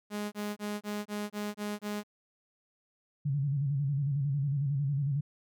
sawtooth tone bursts, 207.7 Hz, G#3, in tune, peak -29 dBFS, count 8, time 0.1-2.035 s, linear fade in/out 50 ms, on 220 ms, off 25 ms
sine tone with vibrato, 140.6 Hz, C#3, 25 cents sharp, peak -27 dBFS, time 3.25-5.21 s, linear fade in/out 10 ms, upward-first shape square, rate 11 Hz, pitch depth 73 cents each way
effects none

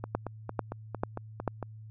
two click trains, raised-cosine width 1 ms, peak -14 / -21 dBFS, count 4 / 8, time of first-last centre 0.15-1.477 / 0.04-1.627 s, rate 2.26 / 4.41 Hz, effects added 109 Hz sine -44 dBFS peak until 1.9 s

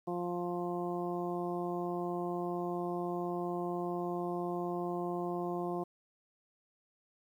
harmonic tone, 175.7 Hz, F3, 11 cents sharp, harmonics 1 / 2 / 3 / 4 / 5 / 6, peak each -40 / -36 / -45 / -40 / -47 / -45 dBFS, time 0.07-5.84 s, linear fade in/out 10 ms, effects 11-bit

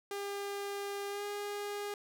sawtooth tone with pitch glide, 401.8 to 409.5 Hz, G4 to G#4, +43 to -24 cents, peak -33 dBFS, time 0.11-1.94 s, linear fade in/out 2 ms, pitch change +33 cents, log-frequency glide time 1.09-1.24 s, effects none

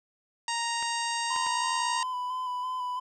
harmonic tone, 932.3 Hz, A#5, in tune, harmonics 1 / 2 / 3 / 4 / 5 / 6 / 7 / 8 / 9, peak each -31 / -36 / -37 / -40 / -38 / -42 / -41 / -44 / -40 dBFS, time 0.48-2.03 s, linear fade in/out 2 ms
clicks, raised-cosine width 0.3 ms, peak -24 dBFS, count 3, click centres 0.826 / 1.362 / 1.466 s
triangle tone with vibrato, 1005 Hz, B5, 30 cents sharp, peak -28 dBFS, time 1.3-3 s, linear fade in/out 10 ms, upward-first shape square, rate 3 Hz, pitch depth 20 cents each way
effects none

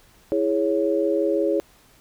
sine chord, C# minor, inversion first, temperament equal, 329.6 / 415.3 / 554.4 Hz, E4 / G#4 / C#5, 0 / 0 / 0 cents, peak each -23 dBFS, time 0.32-1.6 s, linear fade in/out 0 ms, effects pink hiss -55 dBFS RMS until 2 s

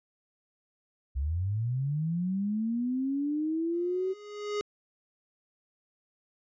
sine linear sweep, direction up, 63.1 to 383.8 Hz, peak -27 dBFS, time 1.15-4.14 s, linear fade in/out 20 ms
square tone with exponential growth, 415.3 Hz, G#4, in tune, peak -28 dBFS, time 3.73-4.61 s, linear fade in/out 0 ms, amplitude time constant 190 ms
effects resampled to 16000 Hz

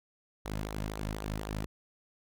sawtooth tone with flanger, 52.4 Hz, G#1, 16 cents sharp, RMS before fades -37 dBFS, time 0.45-1.66 s, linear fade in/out 5 ms, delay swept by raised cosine 0.37 to 2.67 ms, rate 4 Hz, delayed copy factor -0.6, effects none

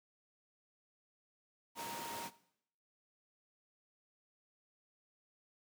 sine tone in noise, 932.3 Hz, A#5, in tune, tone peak -44 dBFS, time 1.75-2.31 s, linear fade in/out 50 ms, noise pink, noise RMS -45 dBFS, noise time 1.75-2.31 s, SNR -2 dB, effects noise-tail reverb RT60 0.7 s tail -18 dB re dry + high-pass 200 Hz 12 dB/octave

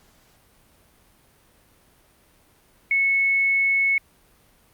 sine tone, 2200 Hz, C#7, 14 cents flat, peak -17 dBFS, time 2.91-3.98 s, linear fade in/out 2 ms, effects pink hiss -58 dBFS RMS until 4.73 s + Opus 48 kbps

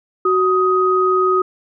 sine tone pair together, 372.8 / 1253.2 Hz, F#4 / D#6, +13 / +12 cents, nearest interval octave + major sixth, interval 2099 cents, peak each -15 dBFS, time 0.25-1.42 s, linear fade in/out 5 ms, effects none

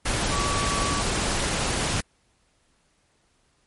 sine tone in noise, 1141 Hz, C#6, 50 cents sharp, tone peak -28 dBFS, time 0.31-1.02 s, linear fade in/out 10 ms, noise pink, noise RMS -25 dBFS, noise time 0.05-2.01 s, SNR -6 dB, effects pink hiss -66 dBFS RMS until 3.66 s + MP3 48 kbps

